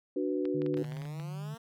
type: chord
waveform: sine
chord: B minor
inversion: first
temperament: equal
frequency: 293.7 / 370 / 493.9 Hz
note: D4 / F#4 / B4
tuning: 0 / 0 / 0 cents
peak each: -32 / -32 / -36 dBFS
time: 0.16-0.83 s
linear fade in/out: 5 ms
type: clicks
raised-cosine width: 0.3 ms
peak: -30 dBFS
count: 11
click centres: 0.454 / 0.619 / 0.663 / 0.742 / 0.773 / 0.844 / 0.921 / 0.969 / 1.019 / 1.054 / 1.199 s
type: tone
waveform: sine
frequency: 149.6 Hz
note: D3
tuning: 32 cents sharp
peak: -36 dBFS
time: 0.54-1.55 s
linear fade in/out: 10 ms
type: exponential sweep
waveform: 10% pulse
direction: up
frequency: 110 to 233 Hz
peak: -38 dBFS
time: 0.76-1.58 s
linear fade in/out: 10 ms
effects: none